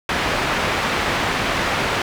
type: low-pass noise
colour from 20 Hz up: white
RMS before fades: -21 dBFS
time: 0.09-2.02 s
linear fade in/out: 2 ms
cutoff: 2100 Hz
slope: 12 dB/octave
effects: none